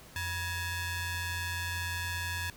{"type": "ring-modulated tone", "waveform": "sawtooth", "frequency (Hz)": 880, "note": "A5", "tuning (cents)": 0, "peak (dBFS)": -26, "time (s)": [0.16, 2.5], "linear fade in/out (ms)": 0, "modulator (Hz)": 793, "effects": ["pink hiss -53 dBFS RMS until 2.56 s"]}